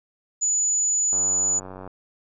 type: tone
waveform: sine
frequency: 6930 Hz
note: A8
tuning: 27 cents flat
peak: -19 dBFS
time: 0.41-1.6 s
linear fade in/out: 20 ms
type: click train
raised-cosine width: 1 ms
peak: -24 dBFS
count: 71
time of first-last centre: 1.13-1.876 s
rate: 93.8 Hz
effects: none